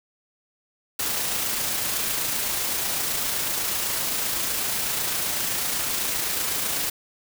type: noise with amplitude modulation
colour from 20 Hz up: white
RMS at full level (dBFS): -25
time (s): 0.99-6.9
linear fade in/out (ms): 5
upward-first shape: sine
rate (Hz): 27.9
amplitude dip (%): 25
effects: none